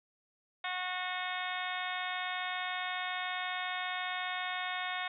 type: harmonic tone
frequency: 365.4 Hz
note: F#4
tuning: 22 cents flat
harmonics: 2 / 3 / 4 / 5 / 6 / 7 / 8 / 9 / 10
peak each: -40 / -42 / -43 / -41 / -41 / -47 / -51 / -47 / -44 dBFS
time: 0.64-5.08 s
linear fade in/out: 5 ms
effects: none